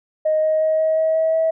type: tone with pitch steps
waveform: sine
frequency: 622.3 / 626.3 / 630.3 / 634.3 / 638.3 / 642.4 / 646.5 Hz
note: D#5 / D#5 / D#5 / D#5 / D#5 / E5 / E5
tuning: 0 / +11 / +22 / +33 / +44 / -45 / -34 cents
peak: -14 dBFS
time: 0.25-1.51 s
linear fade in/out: 10 ms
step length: 180 ms
effects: tanh soft clip ceiling -10 dBFS